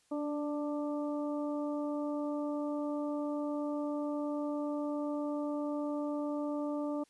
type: harmonic tone with a mistuned harmonic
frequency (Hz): 295.4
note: D4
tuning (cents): +10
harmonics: 1 / 2 / 3 / 4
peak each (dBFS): -34 / -38 / -46 / -47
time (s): 0.11-7.04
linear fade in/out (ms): 10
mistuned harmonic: 1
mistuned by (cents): -19
effects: white hiss -70 dBFS RMS until 7.09 s + resampled to 24000 Hz